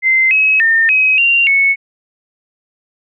sine tone with pitch steps, 2075 / 2560 / 1814 / 2538 / 2768 / 2207 Hz, C7 / D#7 / A#6 / D#7 / F7 / C#7, -15 / +49 / -48 / +34 / -16 / -8 cents, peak -8 dBFS, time 0.02-1.76 s, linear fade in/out 50 ms, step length 290 ms, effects none

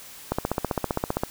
click train, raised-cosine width 1 ms, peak -9 dBFS, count 15, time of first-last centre 0.32-1.235 s, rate 15.3 Hz, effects white hiss -44 dBFS RMS until 1.3 s

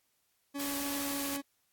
40% pulse tone with pitch glide, 282.2 to 279.9 Hz, C#4 to C#4, +31 to +17 cents, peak -35 dBFS, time 0.54-1.42 s, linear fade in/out 20 ms, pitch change -14 cents, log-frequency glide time 0.83-1.3 s
white noise, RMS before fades -38 dBFS, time 0.59-1.37 s, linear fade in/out 10 ms
effects white hiss -75 dBFS RMS until 1.72 s + AAC 64 kbps

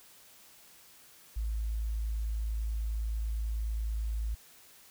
sine tone, 54.6 Hz, A1, 13 cents flat, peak -30 dBFS, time 1.36-4.35 s, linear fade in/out 10 ms, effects white hiss -57 dBFS RMS until 4.9 s

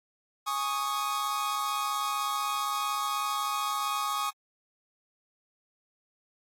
45% pulse chord, Ab suspended fourth, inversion none, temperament equal, 830.6 / 1108.7 / 1244.5 Hz, Ab5 / Db6 / Eb6, 0 / 0 / 0 cents, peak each -36 / -32 / -32 dBFS, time 0.46-4.31 s, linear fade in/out 20 ms, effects AAC 48 kbps

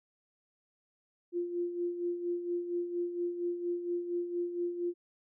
sine tone with tremolo, 349.2 Hz, F4, in tune, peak -29 dBFS, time 1.32-4.94 s, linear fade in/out 50 ms, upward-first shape sine, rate 4.3 Hz, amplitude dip 60%, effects none

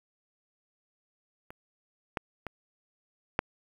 clicks, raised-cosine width 0.5 ms, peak -29 / -15 / -21 / -9 dBFS, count 4, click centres 1.505 / 2.172 / 2.467 / 3.391 s, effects 8-bit

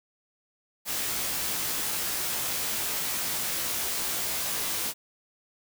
white noise with comb filter, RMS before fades -30 dBFS, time 0.85-4.94 s, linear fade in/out 50 ms, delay 18 ms, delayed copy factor +0.8, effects none

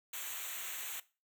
white noise with comb filter, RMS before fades -42 dBFS, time 0.13-1 s, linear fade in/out 5 ms, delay 0.2 ms, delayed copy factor -0.95, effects noise-tail reverb RT60 0.3 s tail -18 dB re dry

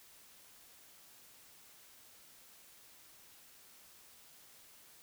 silence, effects white hiss -60 dBFS RMS until 5.02 s

